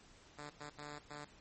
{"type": "tone bursts at uneven times", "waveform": "5% pulse", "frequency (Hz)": 147.3, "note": "D3", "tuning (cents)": 6, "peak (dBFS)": -35, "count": 4, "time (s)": [[0.38, 0.5], [0.6, 0.7], [0.78, 0.99], [1.1, 1.25]], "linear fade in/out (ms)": 10, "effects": ["pink hiss -62 dBFS RMS until 1.4 s", "MP3 32 kbps"]}